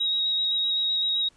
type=tone with vibrato; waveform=sine; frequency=3800 Hz; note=A#7; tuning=33 cents sharp; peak=-22 dBFS; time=0-1.29 s; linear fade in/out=10 ms; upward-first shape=square; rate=7.8 Hz; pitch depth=11 cents each way; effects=pink hiss -61 dBFS RMS until 1.36 s + resampled to 22050 Hz